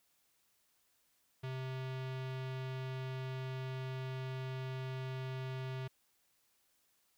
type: tone with low-pass filter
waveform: square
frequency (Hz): 130.6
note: C3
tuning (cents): -3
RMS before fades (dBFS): -41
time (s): 1.43-5.88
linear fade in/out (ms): 10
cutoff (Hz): 3400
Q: 1.4
effects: white hiss -75 dBFS RMS until 7.17 s